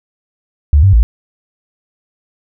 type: tone with pitch steps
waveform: sine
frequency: 72.8 / 97 / 56.9 Hz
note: D2 / G2 / A#1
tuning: -15 / -18 / -41 cents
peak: -4 dBFS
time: 0.73-1.03 s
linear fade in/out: 0 ms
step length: 100 ms
effects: none